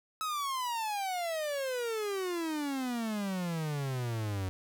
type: exponential sweep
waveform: 45% pulse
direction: down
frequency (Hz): 1296 to 92.3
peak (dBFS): -32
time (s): 0.21-4.49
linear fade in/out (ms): 0
effects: none